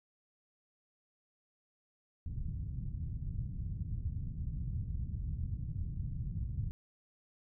white low-pass noise, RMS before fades -38 dBFS, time 2.26-6.71 s, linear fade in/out 0 ms, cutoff 130 Hz, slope 24 dB/octave, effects none

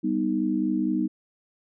sine chord, G augmented, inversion none, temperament equal, 196 / 246.9 / 311.1 Hz, G3 / B3 / D#4, 0 / 0 / 0 cents, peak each -28 / -27 / -25 dBFS, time 0.03-1.08 s, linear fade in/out 20 ms, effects none

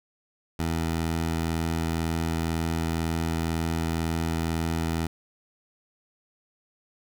15% pulse tone, 82 Hz, E2, 9 cents flat, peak -19 dBFS, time 0.59-5.07 s, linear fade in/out 5 ms, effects none

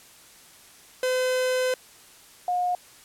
45% pulse / sine tone pair in turn, 510 / 717.7 Hz, C5 / F5, -44 / +47 cents, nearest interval tritone, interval 591 cents, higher second, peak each -22 dBFS, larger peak neither, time 1.03-1.74 / 2.48-2.75 s, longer first, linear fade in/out 2 ms, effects white hiss -51 dBFS RMS until 3.04 s + low-pass 12000 Hz 12 dB/octave

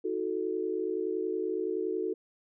sine chord, D# diminished, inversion none, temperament equal with one note detuned, 318.6 / 370 / 440 Hz, D#4 / F#4 / A4, +41 / 0 / 0 cents, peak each -36 / -32 / -33 dBFS, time 0.04-2.14 s, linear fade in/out 10 ms, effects none

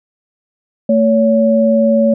sine tone pair together, 223.5 / 564 Hz, A3 / C#5, +27 / +30 cents, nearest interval octave + major third, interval 1603 cents, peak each -11 dBFS, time 0.89-2.14 s, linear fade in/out 5 ms, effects none

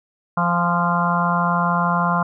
harmonic tone with a mistuned harmonic, 173.5 Hz, F3, 11 cents flat, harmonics 1 / 3 / 4 / 5 / 6 / 7 / 8, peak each -21 / -32 / -25 / -27 / -21 / -26 / -25 dBFS, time 0.37-2.23 s, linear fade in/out 5 ms, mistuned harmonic 5, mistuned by -30 cents, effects none

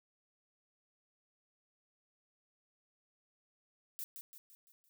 violet noise with echo, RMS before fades -42 dBFS, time 3.99-4.04 s, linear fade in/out 0 ms, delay 170 ms, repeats 5, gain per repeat -6 dB, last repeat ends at 4.89 s, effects none

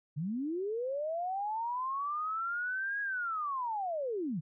sine linear two-way sweep, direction up then down, 136.1 to 1661.2 to 136.1 Hz, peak -32 dBFS, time 0.16-4.41 s, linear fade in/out 20 ms, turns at 3.01 s, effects none

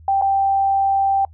sine tone with dropouts, 784 Hz, G5, in tune, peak -14 dBFS, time 0.08-1.25 s, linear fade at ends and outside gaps 2 ms, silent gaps 0.214-0.221 s, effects noise-tail reverb RT60 0.1 s tail -25 dB re dry + added 80 Hz sine -41 dBFS peak until 1.33 s

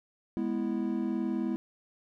triangle chord, E major, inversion first, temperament equal, 207.7 / 246.9 / 329.6 Hz, G#3 / B3 / E4, 0 / 0 / 0 cents, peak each -31 dBFS, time 0.37-1.56 s, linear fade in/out 0 ms, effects none

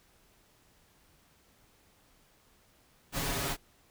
pink noise with comb filter, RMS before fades -33 dBFS, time 3.12-3.57 s, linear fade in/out 50 ms, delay 7.2 ms, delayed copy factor +0.7, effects pink hiss -65 dBFS RMS until 3.9 s

